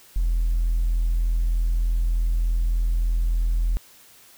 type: tone with hard clipping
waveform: sine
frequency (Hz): 41.66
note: E1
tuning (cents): +19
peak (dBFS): -19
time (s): 0.16-3.77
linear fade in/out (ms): 0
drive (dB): 1
effects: white hiss -51 dBFS RMS until 4.37 s